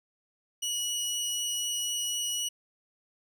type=tone; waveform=20% pulse; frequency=2924 Hz; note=F#7; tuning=21 cents flat; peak=-24 dBFS; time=0.62-2.49 s; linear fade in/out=10 ms; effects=none